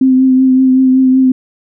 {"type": "tone with vibrato", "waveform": "sine", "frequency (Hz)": 260.3, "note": "C4", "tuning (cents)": -9, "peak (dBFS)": -5, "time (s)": [0.01, 1.32], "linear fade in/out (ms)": 5, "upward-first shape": "triangle", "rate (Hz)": 5.3, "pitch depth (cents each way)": 25, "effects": []}